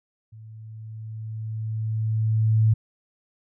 sine tone with level ramp, 110 Hz, A2, in tune, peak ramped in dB -41 to -14 dBFS, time 0.32-2.74 s, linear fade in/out 10 ms, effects none

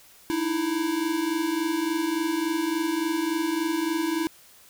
square tone pair together, 306.1 / 329.6 Hz, D#4 / E4, -28 / 0 cents, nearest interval minor second, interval 128 cents, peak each -30 / -26 dBFS, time 0.3-4.27 s, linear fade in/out 0 ms, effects white hiss -53 dBFS RMS until 4.69 s

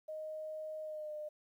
sine tone with pitch glide, 622.3 to 604.9 Hz, D#5 to D#5, 0 to -49 cents, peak -40 dBFS, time 0.08-1.29 s, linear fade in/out 10 ms, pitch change -49 cents, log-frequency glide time 0.82-1.13 s, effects 12-bit

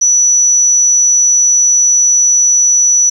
sine tone, 5920 Hz, F#8, in tune, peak -6 dBFS, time 0.01-3.1 s, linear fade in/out 10 ms, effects 7-bit

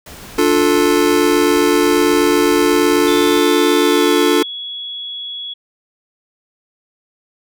pink noise, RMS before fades -35 dBFS, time 0.06-3.41 s, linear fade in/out 5 ms
square chord, D minor, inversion none, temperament just, 293.7 / 352.4 / 440.5 Hz, D4 / F4 / A4, 0 / +16 / +2 cents, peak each -16 dBFS, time 0.38-4.43 s, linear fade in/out 5 ms
sine tone with pitch glide, 3520 to 3361 Hz, A7 to G#7, 0 to +20 cents, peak -24 dBFS, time 3.07-5.54 s, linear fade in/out 10 ms, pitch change -80 cents, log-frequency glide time 3.79-4.23 s
effects none

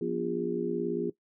harmonic tone with a mistuned harmonic, 58.27 Hz, A#1, in tune, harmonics 3 / 4 / 5 / 6 / 7, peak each -37 / -35 / -41 / -32 / -33 dBFS, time 0.01-1.1 s, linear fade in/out 5 ms, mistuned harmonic 4, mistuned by +83 cents, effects noise-tail reverb RT60 0.1 s tail -17 dB re dry

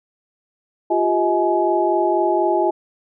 sine tone cluster, 349.5 / 393.6 / 637 / 843 Hz, F4 / G4 / D#5 / G#5, +1 / +7 / +41 / +26 cents, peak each -19 / -23 / -21 / -20 dBFS, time 0.9-2.71 s, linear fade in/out 10 ms, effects none

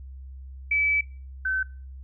sine tone pair in turn, 2300 / 1529.8 Hz, D7 / G6, -37 / -43 cents, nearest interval perfect fifth, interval 706 cents, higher first, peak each -20 / -23 dBFS, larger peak first, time 0.71-1.01 / 1.45-1.63 s, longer first, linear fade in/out 5 ms, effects noise-tail reverb RT60 0.4 s tail -23 dB re dry + added 66 Hz sine -38 dBFS peak until 2.03 s

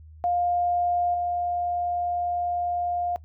sine tone with level steps, 705 Hz, F5, 16 cents sharp, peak -21 / -24 dBFS, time 0.24-3.16 s, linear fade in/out 0 ms, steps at 1.14 s, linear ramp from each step 2 ms, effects noise-tail reverb RT60 0.1 s tail -20 dB re dry + added 78 Hz sine -44 dBFS peak until 3.24 s

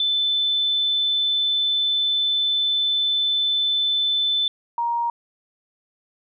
sine tone pair in turn, 3520 / 940.4 Hz, A7 / A#5, 0 / +15 cents, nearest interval octave + major seventh, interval 2285 cents, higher first, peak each -18 / -20 dBFS, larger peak first, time 0-4.48 / 4.78-5.1 s, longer first, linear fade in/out 2 ms, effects none

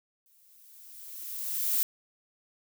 violet noise with exponential growth, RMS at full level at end -25 dBFS, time 0.26-1.83 s, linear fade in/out 0 ms, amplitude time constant 340 ms, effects none

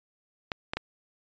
clicks, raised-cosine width 0.3 ms, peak -14 dBFS, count 3, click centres 0.518 / 0.735 / 0.77 s, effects resampled to 16000 Hz

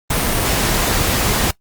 pink noise, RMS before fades -17 dBFS, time 0.1-1.51 s, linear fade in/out 5 ms, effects noise-tail reverb RT60 0.1 s tail -20 dB re dry + Opus 32 kbps

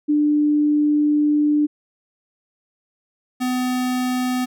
sine / square tone pair in turn, 297.1 / 252 Hz, D4 / B3, +20 / +35 cents, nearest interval minor third, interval 285 cents, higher first, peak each -14 / -20 dBFS, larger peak first, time 0.08-1.67 / 3.4-4.46 s, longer first, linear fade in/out 20 ms, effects none

